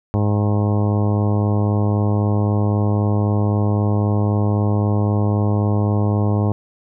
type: harmonic tone with a mistuned harmonic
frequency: 103.83 Hz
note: G#2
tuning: in tune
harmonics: 1 / 2 / 3 / 4 / 5 / 6 / 7 / 8 / 9 / 10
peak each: -16 / -22 / -26 / -28 / -30 / -32 / -33 / -34 / -35 / -36 dBFS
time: 0.14-6.52 s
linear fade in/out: 0 ms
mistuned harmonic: 10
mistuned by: +61 cents
effects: none